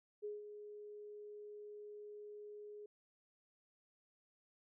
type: tone with ADSR envelope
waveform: sine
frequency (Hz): 417.2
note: G#4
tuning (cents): +8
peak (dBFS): -40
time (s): 0.22-2.86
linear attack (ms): 27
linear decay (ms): 170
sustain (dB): -9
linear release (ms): 4
effects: none